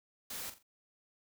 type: noise with echo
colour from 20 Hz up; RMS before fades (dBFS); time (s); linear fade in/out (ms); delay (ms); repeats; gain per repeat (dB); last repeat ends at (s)
white; -42; 0.3-0.5; 5; 43; 3; -10; 0.629
effects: none